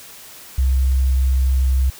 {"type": "tone", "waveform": "sine", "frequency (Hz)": 65.4, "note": "C2", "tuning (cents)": 0, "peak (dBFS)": -13, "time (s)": [0.58, 1.9], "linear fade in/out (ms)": 5, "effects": ["white hiss -40 dBFS RMS until 1.99 s"]}